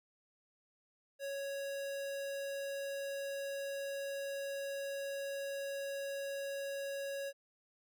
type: tone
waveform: square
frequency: 554.4 Hz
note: C#5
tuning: in tune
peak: -39 dBFS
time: 1.19-7.33 s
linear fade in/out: 50 ms
effects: none